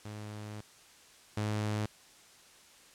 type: tone pair in turn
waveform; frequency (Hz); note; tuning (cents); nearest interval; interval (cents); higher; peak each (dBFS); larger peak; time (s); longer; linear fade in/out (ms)
sawtooth; 105.7 / 106.09; G#2 / G#2; +31 / +37; unison; 6; second; -37 / -27; second; 0.05-0.61 / 1.37-1.86; first; 5
effects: white hiss -58 dBFS RMS until 2.94 s + low-pass 9000 Hz 12 dB/octave